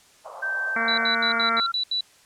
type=band-pass noise; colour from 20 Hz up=pink; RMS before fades=-40 dBFS; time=0.24-1.08 s; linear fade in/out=20 ms; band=550 to 1200 Hz; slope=48 dB/octave
type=tone with pitch glide; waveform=sine; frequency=1557 to 1371.2 Hz; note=G6 to F6; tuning=-12 to -32 cents; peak=-24 dBFS; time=0.42-1.72 s; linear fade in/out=10 ms; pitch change=-220 cents; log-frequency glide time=0.95-1.5 s
type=harmonic tone; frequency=229.1 Hz; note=A#3; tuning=30 cents flat; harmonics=1 / 2 / 3 / 4 / 5 / 6 / 7 / 8 / 9 / 10; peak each=-33 / -36 / -32 / -36 / -31 / -32 / -35 / -35 / -32 / -34 dBFS; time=0.76-1.6 s; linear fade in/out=2 ms
type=tone bursts; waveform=sine; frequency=3951 Hz; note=B7; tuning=in tune; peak=-22 dBFS; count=7; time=0.88-2.008 s; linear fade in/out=2 ms; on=96 ms; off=76 ms
effects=white hiss -55 dBFS RMS until 2.25 s + low-pass 9000 Hz 12 dB/octave

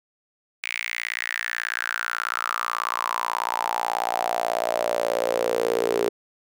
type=tone with high-pass filter sweep; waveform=sawtooth; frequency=58.27 Hz; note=A#1; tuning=in tune; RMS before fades=-26 dBFS; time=0.63-6.09 s; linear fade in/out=5 ms; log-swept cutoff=2300 to 410 Hz; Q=6.2; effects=none

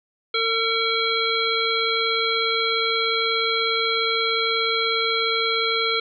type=harmonic tone with a mistuned harmonic; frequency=452.8 Hz; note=A4; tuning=50 cents sharp; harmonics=1 / 3 / 5 / 7 / 9; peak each=-26 / -26 / -26 / -26 / -26 dBFS; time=0.34-6 s; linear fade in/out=5 ms; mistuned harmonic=7; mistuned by=+61 cents; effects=none

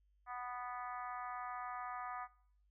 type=harmonic tone; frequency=246.9 Hz; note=B3; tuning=in tune; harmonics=3 / 4 / 5 / 6 / 7 / 8 / 9; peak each=-46 / -49 / -46 / -58 / -54 / -58 / -63 dBFS; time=0.26-2.28 s; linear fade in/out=50 ms; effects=noise-tail reverb RT60 0.6 s tail -20 dB re dry + added 50 Hz sine -70 dBFS peak until 2.7 s

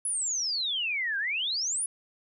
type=exponential two-way sweep; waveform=sine; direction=down then up; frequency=10548 to 1558 to 10548 Hz; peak=-27 dBFS; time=0.05-1.86 s; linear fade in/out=2 ms; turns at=1.18 s; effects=none

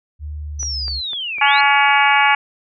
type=tone with pitch glide; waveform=sine; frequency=74.8 to 69.39 Hz; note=D2 to C#2; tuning=+32 to +2 cents; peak=-25 dBFS; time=0.19-1.02 s; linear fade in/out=50 ms; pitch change=-130 cents; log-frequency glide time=0.51-0.76 s
type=linear two-way sweep; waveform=sine; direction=down then up; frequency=6010 to 2290 to 4315 Hz; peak=-22 dBFS; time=0.59-1.61 s; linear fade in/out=10 ms; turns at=1.39 s
type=click train; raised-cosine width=0.5 ms; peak=-22 dBFS; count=6; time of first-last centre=0.63-1.886 s; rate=3.98 Hz
type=harmonic tone; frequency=282.6 Hz; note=C#4; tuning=34 cents sharp; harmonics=3 / 4 / 5 / 6 / 7 / 8 / 9 / 10; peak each=-15 / -20 / -21 / -19 / -24 / -17 / -24 / -23 dBFS; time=1.41-2.35 s; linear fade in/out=5 ms
effects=none

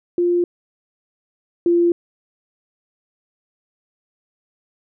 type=tone pair in turn; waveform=sine; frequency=350 / 344.6 Hz; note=F4 / F4; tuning=+4 / -23 cents; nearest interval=unison; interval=27 cents; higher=first; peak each=-14 / -12 dBFS; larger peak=second; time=0.18-0.44 / 1.66-1.92 s; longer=neither; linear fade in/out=2 ms; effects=none

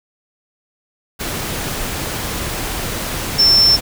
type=tone in noise; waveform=sine; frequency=5370 Hz; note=E8; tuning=31 cents sharp; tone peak=-8 dBFS; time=3.38-3.77 s; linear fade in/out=20 ms; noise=pink; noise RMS=-23 dBFS; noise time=1.19-3.81 s; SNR=+12 dB; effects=none

